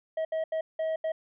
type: tone bursts at uneven times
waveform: triangle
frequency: 639 Hz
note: D#5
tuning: 46 cents sharp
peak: -25 dBFS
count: 5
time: 0.17-0.25 / 0.32-0.44 / 0.52-0.61 / 0.79-0.96 / 1.04-1.12 s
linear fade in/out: 5 ms
effects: resampled to 8000 Hz